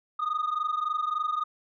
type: tone pair together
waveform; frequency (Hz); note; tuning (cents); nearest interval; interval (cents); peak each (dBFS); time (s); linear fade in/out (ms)
sine; 1221 / 1244.5; D#6 / D#6; -33 / 0; unison; 33; -27; 0.19-1.44; 10
effects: tanh soft clip ceiling -23 dBFS